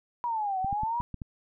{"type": "exponential two-way sweep", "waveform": "sine", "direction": "down then up", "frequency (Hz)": [976, 741, 976], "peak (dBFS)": -27, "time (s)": [0.24, 1.01], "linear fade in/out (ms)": 0, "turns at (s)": 0.59}
{"type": "clicks", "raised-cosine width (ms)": 5, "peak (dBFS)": -24, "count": 6, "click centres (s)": [0.646, 0.728, 0.834, 1.003, 1.143, 1.218]}
{"effects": []}